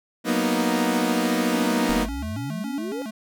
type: chord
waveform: sawtooth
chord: B major seventh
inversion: second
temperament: equal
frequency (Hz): 185 / 233.1 / 246.9 / 311.1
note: F#3 / A#3 / B3 / D#4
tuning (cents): 0 / 0 / 0 / 0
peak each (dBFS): -25 / -21 / -21 / -22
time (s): 0.24-2.07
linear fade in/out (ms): 50
type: tone with vibrato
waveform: square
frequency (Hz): 246.9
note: B3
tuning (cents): 0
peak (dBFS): -31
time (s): 1.53-3.11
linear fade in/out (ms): 10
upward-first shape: square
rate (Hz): 3.6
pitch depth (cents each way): 220
type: exponential sweep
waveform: sine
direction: up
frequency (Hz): 32.7 to 528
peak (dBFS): -29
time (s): 1.89-3.02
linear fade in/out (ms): 0
effects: none